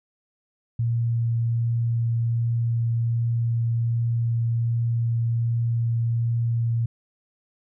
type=tone with vibrato; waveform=sine; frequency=116.54 Hz; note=A#2; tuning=in tune; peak=-20 dBFS; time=0.79-6.86 s; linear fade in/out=5 ms; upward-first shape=triangle; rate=1.3 Hz; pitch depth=8 cents each way; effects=none